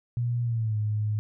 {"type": "tone with pitch glide", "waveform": "sine", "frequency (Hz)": [120, 106.29], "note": ["B2", "G#2"], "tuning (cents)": [-49, 41], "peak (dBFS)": -24, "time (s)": [0.17, 1.19], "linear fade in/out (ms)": 0, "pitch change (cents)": -210, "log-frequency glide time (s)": [0.43, 0.77], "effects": []}